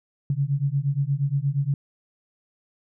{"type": "beating tone pair", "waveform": "sine", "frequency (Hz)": [136, 144.5], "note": ["C#3", "D3"], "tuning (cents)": [-33, -28], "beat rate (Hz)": 8.5, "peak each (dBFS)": -24, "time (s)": [0.3, 1.74], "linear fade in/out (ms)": 2, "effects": []}